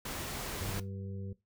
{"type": "noise", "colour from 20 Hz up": "pink", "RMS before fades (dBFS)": -39, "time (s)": [0.05, 0.8], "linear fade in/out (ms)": 5}
{"type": "harmonic tone", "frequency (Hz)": 97.5, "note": "G2", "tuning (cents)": -9, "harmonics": [1, 2, 4, 5], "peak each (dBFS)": [-39, -45, -51, -53], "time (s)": [0.6, 1.33], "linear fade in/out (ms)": 5}
{"effects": ["noise-tail reverb RT60 0.2 s tail -17 dB re dry"]}